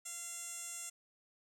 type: tone with band-pass filter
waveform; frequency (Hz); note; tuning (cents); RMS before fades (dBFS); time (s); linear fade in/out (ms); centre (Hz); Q
15% pulse; 688; F5; -26; -45; 0.05-0.9; 10; 8400; 3.9
effects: none